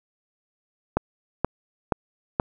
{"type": "click train", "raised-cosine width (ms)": 1, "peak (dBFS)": -6, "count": 4, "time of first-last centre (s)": [0.97, 2.399], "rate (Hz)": 2.1, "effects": []}